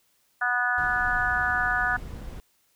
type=harmonic tone; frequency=245.6 Hz; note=B3; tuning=9 cents flat; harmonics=3 / 4 / 5 / 6 / 7; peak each=-30 / -35 / -31 / -25 / -28 dBFS; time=0.41-1.97 s; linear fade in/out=10 ms
type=noise; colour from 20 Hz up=brown; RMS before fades=-37 dBFS; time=0.78-2.4 s; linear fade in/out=0 ms
effects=white hiss -67 dBFS RMS until 2.75 s